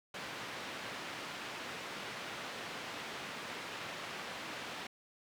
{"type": "band-pass noise", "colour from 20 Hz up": "white", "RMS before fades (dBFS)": -44, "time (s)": [0.14, 4.87], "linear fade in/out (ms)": 5, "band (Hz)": [130, 2700], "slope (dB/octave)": 12, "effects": []}